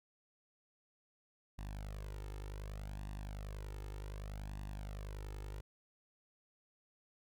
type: tone with flanger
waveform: sawtooth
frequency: 50.6 Hz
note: G#1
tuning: 44 cents flat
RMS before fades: -45 dBFS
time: 1.58-5.61 s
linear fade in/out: 10 ms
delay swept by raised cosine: 1.1 to 2.3 ms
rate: 0.66 Hz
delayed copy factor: +0.75
effects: none